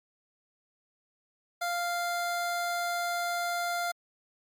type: tone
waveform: 25% pulse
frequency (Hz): 697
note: F5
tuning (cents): -4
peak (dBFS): -25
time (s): 1.61-3.92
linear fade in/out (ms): 10
effects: MP3 96 kbps